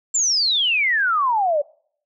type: exponential sweep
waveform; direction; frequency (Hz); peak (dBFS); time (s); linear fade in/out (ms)
sine; down; 7459 to 560; -16; 0.14-1.62; 10
effects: noise-tail reverb RT60 0.6 s tail -25 dB re dry